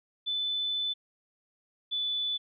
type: tone pair in turn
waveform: sine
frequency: 3506 / 3480 Hz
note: A7 / A7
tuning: -7 / -20 cents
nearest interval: unison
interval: 13 cents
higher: first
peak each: -28 dBFS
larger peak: neither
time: 0.26-0.94 / 1.91-2.38 s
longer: first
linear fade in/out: 20 ms
effects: none